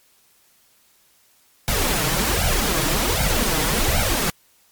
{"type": "noise with flanger", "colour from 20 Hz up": "pink", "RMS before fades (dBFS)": -20, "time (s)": [1.68, 4.3], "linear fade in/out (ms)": 0, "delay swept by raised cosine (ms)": [1.3, 6.5], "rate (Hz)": 1.3, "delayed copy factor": 0.85, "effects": ["white hiss -58 dBFS RMS until 4.71 s", "MP3 96 kbps"]}